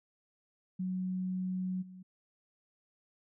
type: tone with level steps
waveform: sine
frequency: 184.9 Hz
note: F#3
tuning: 1 cent flat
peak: -32 / -47 dBFS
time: 0.79-2.03 s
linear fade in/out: 10 ms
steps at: 1.81 s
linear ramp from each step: 20 ms
effects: none